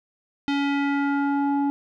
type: tone with low-pass filter sweep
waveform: square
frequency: 281.9 Hz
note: C#4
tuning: 29 cents sharp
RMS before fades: -23 dBFS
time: 0.48-1.7 s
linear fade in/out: 0 ms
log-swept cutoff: 3500 to 710 Hz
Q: 1.8
effects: none